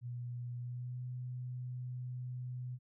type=tone with pitch glide; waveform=sine; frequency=121.7 to 125.12 Hz; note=B2 to B2; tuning=-25 to +23 cents; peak=-39 dBFS; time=0.01-2.79 s; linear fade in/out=50 ms; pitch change=+48 cents; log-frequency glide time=0.58-1.02 s; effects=none